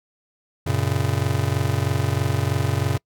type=chord; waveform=square; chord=F# major; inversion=none; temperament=just; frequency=92.5 / 115.62 / 138.75 Hz; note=F#2 / A#2 / C#3; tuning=0 / -14 / +2 cents; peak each=-25 dBFS; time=0.66-2.98 s; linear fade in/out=10 ms; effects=noise-tail reverb RT60 0.1 s tail -26 dB re dry